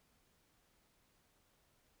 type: silence
effects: pink hiss -74 dBFS RMS until 2 s